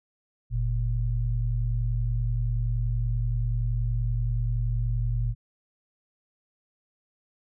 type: tone pair together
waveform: sine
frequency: 46.39 / 116.9 Hz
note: F#1 / A#2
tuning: +5 / +5 cents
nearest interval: octave + major third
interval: 1600 cents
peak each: -26 dBFS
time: 0.5-5.35 s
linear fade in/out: 50 ms
effects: none